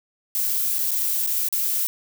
violet noise with dropouts, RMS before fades -23 dBFS, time 0.35-1.87 s, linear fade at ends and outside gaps 0 ms, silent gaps 0.784-0.79 / 0.908-0.915 / 1.264-1.273 / 1.486-1.526 s, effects none

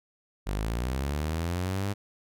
sawtooth linear sweep, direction up, 47.32 to 102.6 Hz, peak -24 dBFS, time 0.46-1.94 s, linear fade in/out 20 ms, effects none

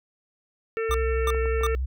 harmonic tone, 449 Hz, A4, 35 cents sharp, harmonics 1 / 3 / 4 / 5 / 6, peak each -25 / -35 / -37 / -39 / -41 dBFS, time 0.77-1.75 s, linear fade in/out 0 ms
sine tone with vibrato, 63.8 Hz, C2, 43 cents flat, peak -24 dBFS, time 0.89-1.86 s, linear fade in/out 10 ms, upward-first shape sine, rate 11 Hz, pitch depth 69 cents each way
square tone bursts, 1200 Hz, D6, 37 cents sharp, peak -25 dBFS, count 3, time 0.91-1.666 s, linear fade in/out 0 ms, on 32 ms, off 330 ms
clicks, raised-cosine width 1 ms, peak -26 dBFS, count 4, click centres 1.274 / 1.347 / 1.457 / 1.611 s
effects none

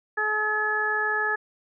harmonic tone, 426.8 Hz, G#4, 47 cents sharp, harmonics 1 / 2 / 3 / 4, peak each -32 / -31 / -31 / -24 dBFS, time 0.17-1.36 s, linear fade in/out 10 ms, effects none

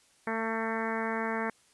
harmonic tone with a mistuned harmonic, 224.3 Hz, A3, 34 cents sharp, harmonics 1 / 2 / 3 / 4 / 5 / 6 / 7 / 8 / 9 / 10, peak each -35 / -36 / -39 / -37 / -40 / -41 / -40 / -39 / -43 / -45 dBFS, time 0.27-1.5 s, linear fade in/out 2 ms, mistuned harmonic 10, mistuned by -23 cents, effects white hiss -64 dBFS RMS until 1.73 s + resampled to 24000 Hz

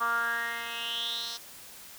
10% pulse tone with band-pass filter sweep, 233.1 Hz, A#3, in tune, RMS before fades -32 dBFS, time 0-1.38 s, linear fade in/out 20 ms, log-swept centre 1200 to 4800 Hz, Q 6.6, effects white hiss -48 dBFS RMS until 1.98 s

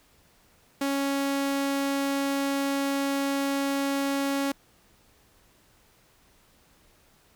sawtooth tone, 277.2 Hz, C#4, in tune, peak -21 dBFS, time 0.81-4.52 s, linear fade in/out 5 ms, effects pink hiss -61 dBFS RMS until 7.35 s

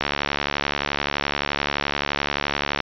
click train, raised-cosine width 0.3 ms, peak -5 dBFS, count 201, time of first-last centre 0.01-2.803 s, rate 71.6 Hz, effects resampled to 11025 Hz

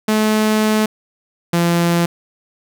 sawtooth tone pair in turn, 215.6 / 171.12 Hz, A3 / F3, -35 / -35 cents, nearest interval major third, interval 400 cents, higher first, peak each -9 dBFS, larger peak neither, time 0.08-0.86 / 1.53-2.06 s, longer first, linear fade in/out 5 ms, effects none

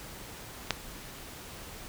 clicks, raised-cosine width 0.2 ms, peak -29 / -8 dBFS, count 2, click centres 0.673 / 0.707 s, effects pink hiss -45 dBFS RMS until 1.88 s

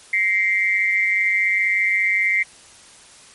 sine tone with amplitude modulation, 2093 Hz, C7, in tune, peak -12 dBFS, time 0.13-2.43 s, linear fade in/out 5 ms, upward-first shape sine, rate 195 Hz, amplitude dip 80%, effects white hiss -46 dBFS RMS until 3.34 s + MP3 48 kbps

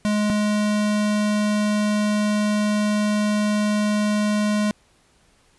square tone pair in turn, 209.6 / 209.6 Hz, G#3 / G#3, +16 / +16 cents, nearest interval unison, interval 0 cents, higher neither, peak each -19 dBFS, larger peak neither, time 0.05-0.3 / 0.3-4.71 s, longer second, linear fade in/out 0 ms, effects pink hiss -59 dBFS RMS until 5.58 s + resampled to 24000 Hz

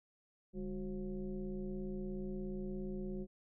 sine tone with frequency modulation, 197.5 Hz, G3, 13 cents sharp, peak -38 dBFS, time 0.53-3.27 s, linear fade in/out 50 ms, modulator 169 Hz, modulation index 1.2, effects none

